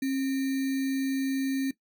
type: tone with sample-and-hold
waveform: sine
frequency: 268.8 Hz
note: C4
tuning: 47 cents sharp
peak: -25 dBFS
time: 0.02-1.71 s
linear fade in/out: 5 ms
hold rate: 2100 Hz
effects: noise-tail reverb RT60 0.1 s tail -17 dB re dry